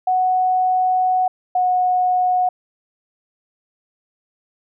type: tone pair in turn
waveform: sine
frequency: 740 / 730.7 Hz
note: F#5 / F#5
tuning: 0 / -22 cents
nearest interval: unison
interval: 22 cents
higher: first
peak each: -14 dBFS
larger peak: neither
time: 0.07-1.28 / 1.55-2.49 s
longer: first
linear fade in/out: 5 ms
effects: none